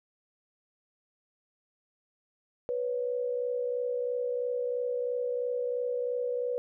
sine tone pair together, 491.4 / 554.4 Hz, B4 / C#5, -9 / 0 cents, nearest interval major second, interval 209 cents, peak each -29 / -36 dBFS, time 2.69-6.58 s, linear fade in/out 0 ms, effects none

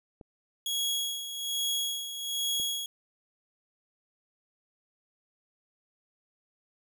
clicks, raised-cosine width 2 ms, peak -33 dBFS, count 2, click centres 0.212 / 2.599 s
sawtooth tone with tremolo, 3325 Hz, G#7, 1 cent sharp, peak -24 dBFS, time 0.66-2.86 s, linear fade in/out 2 ms, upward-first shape sine, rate 1.2 Hz, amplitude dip 65%
effects none

